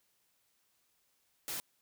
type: noise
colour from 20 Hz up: white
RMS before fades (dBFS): -39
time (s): 1.48-1.6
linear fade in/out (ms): 0
effects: white hiss -75 dBFS RMS until 1.81 s